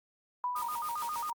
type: tone with exponential decay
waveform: sine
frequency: 987.8 Hz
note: B5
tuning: in tune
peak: -28 dBFS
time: 0.44-1.18 s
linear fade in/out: 1 ms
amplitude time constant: 160 ms
type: tone with vibrato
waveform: sine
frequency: 1074 Hz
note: C6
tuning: 45 cents sharp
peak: -33 dBFS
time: 0.55-1.33 s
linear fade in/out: 5 ms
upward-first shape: square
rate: 7.4 Hz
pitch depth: 230 cents each way
type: noise with tremolo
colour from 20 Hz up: white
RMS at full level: -43 dBFS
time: 0.56-1.3 s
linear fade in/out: 0 ms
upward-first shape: sine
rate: 6.9 Hz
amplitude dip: 55%
effects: Opus 32 kbps